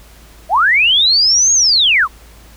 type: linear two-way sweep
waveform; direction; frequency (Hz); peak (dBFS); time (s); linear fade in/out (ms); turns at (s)
sine; up then down; 599 to 6645 to 962; -8; 0.49-2.08; 50; 1.53
effects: added 55 Hz sine -40 dBFS peak until 2.56 s + pink hiss -44 dBFS RMS until 2.56 s